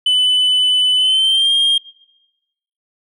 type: tone with pitch glide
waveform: sine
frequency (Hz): 3003 to 3219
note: F#7 to G7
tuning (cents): +25 to +45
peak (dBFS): -8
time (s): 0.06-1.78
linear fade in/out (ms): 5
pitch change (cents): +120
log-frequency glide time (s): 0.97-1.53
effects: noise-tail reverb RT60 1.0 s tail -23 dB re dry + tanh soft clip ceiling -10 dBFS